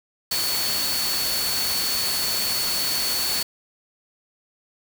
sine tone in noise, 4435 Hz, C#8, in tune, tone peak -25 dBFS, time 0.31-3.43 s, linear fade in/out 5 ms, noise white, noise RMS -26 dBFS, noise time 0.31-3.43 s, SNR -2 dB, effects none

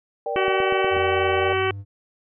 sine chord, G minor, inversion first, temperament just, 470.4 / 588 / 784 Hz, Bb4 / D5 / G5, +16 / +2 / 0 cents, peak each -28 dBFS, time 0.26-1.53 s, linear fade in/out 2 ms
click train, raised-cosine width 2 ms, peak -21 dBFS, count 6, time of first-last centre 0.36-0.967 s, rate 8.24 Hz
harmonic tone, 380 Hz, F#4, 46 cents sharp, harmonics 1 / 2 / 3 / 4 / 5 / 6 / 7 / 8, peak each -22 / -29 / -28 / -30 / -32 / -30 / -33 / -33 dBFS, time 0.36-1.71 s, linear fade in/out 2 ms
triangle tone with pitch glide, 87.6 to 99.47 Hz, F2 to G2, +6 to +26 cents, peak -29 dBFS, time 0.9-1.85 s, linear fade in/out 50 ms, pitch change +220 cents, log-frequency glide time 1.41-1.67 s
effects none

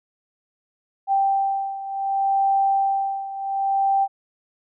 sine beating tone pair, 784 / 784.67 Hz, G5 / G5, 0 / +1 cents, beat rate 0.67 Hz, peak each -20 / -24 dBFS, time 1.07-4.08 s, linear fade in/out 50 ms, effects none

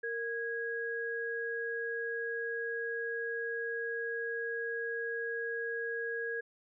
sine tone pair together, 463 / 1650 Hz, A#4 / G#6, -12 / -12 cents, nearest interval octave + minor seventh, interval 2200 cents, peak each -37 / -36 dBFS, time 0.03-6.41 s, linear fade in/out 10 ms, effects none

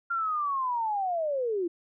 sine linear sweep, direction down, 1396.9 to 328.7 Hz, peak -26 dBFS, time 0.1-1.68 s, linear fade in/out 10 ms, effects none

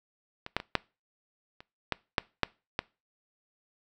clicks, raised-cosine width 0.3 ms, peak -22 / -10 / -22 / -7 / -30 / -11 / -7 / -7 / -11 dBFS, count 9, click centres 0.464 / 0.566 / 0.601 / 0.753 / 1.605 / 1.923 / 2.182 / 2.433 / 2.791 s, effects noise-tail reverb RT60 0.3 s tail -23 dB re dry

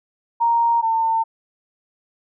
sine tone pair in turn, 932.3 / 901.6 Hz, A#5 / A5, 0 / +42 cents, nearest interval minor second, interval 58 cents, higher first, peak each -14 / -16 dBFS, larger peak first, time 0.4-0.82 / 0.82-1.24 s, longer neither, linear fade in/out 20 ms, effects none

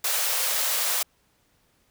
white high-pass noise, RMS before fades -25 dBFS, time 0.04-1.03 s, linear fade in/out 5 ms, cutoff 460 Hz, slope 96 dB/octave, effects pink hiss -66 dBFS RMS until 1.9 s

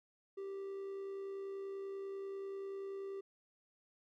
triangle tone with amplitude modulation, 391.5 Hz, G4, 2 cents flat, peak -38 dBFS, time 0.37-3.21 s, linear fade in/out 10 ms, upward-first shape sine, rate 70.3 Hz, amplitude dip 30%, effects none

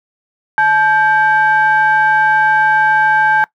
triangle ring-modulated tone, 356.8 Hz, F4, 37 cents sharp, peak -4 dBFS, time 0.58-3.44 s, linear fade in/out 0 ms, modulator 1220 Hz, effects noise-tail reverb RT60 0.1 s tail -21 dB re dry + high-pass 200 Hz 12 dB/octave

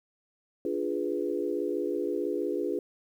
sine chord, D diminished seventh, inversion none, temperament equal, 293.7 / 349.2 / 415.3 / 493.9 Hz, D4 / F4 / Ab4 / Cb5, 0 / 0 / 0 / 0 cents, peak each -34 / -32 / -32 / -35 dBFS, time 0.65-2.79 s, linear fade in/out 2 ms, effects 10-bit

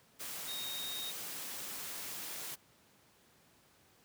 sine tone in noise, 3729 Hz, A#7, in tune, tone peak -40 dBFS, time 0.47-1.12 s, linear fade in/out 20 ms, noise white, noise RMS -43 dBFS, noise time 0.19-2.56 s, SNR 0 dB, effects pink hiss -66 dBFS RMS until 4.04 s + high-pass 100 Hz 12 dB/octave

